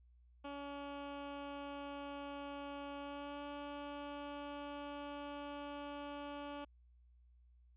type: tone with pitch glide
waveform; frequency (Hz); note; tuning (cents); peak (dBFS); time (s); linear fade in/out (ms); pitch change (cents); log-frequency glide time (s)
15% pulse; 283.5 to 288; C#4 to D4; +39 to -34; -38; 0.44-6.65; 10; +27; 2.99-3.43
effects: added 60 Hz sine -63 dBFS peak until 7.76 s + resampled to 8000 Hz